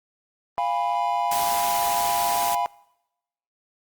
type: chord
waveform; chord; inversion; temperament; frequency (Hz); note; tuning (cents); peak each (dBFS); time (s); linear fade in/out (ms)
triangle; F diminished; none; equal with one note detuned; 698.5 / 816.3 / 987.8; F5 / Ab5 / Cb6; 0 / -30 / 0; -24; 0.58-2.66; 0
type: noise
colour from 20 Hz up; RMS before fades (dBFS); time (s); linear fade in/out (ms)
white; -29; 1.31-2.55; 5
effects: noise-tail reverb RT60 0.9 s tail -24 dB re dry + Opus 32 kbps